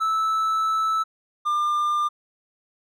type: tone pair in turn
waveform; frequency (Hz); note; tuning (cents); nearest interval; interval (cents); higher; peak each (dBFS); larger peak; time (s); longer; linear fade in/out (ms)
triangle; 1311 / 1198.6; E6 / D6; -10 / +35; major second; 155; first; -18 / -18; neither; 0-1.04 / 1.45-2.09; first; 20
effects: none